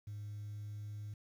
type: tone with pitch glide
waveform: sine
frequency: 103.83 to 104.55 Hz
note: G#2 to G#2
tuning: 0 to +12 cents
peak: -40 dBFS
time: 0.07-1.14 s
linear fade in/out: 5 ms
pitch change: +12 cents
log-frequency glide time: 0.17-0.86 s
effects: tanh soft clip ceiling -40 dBFS + 11-bit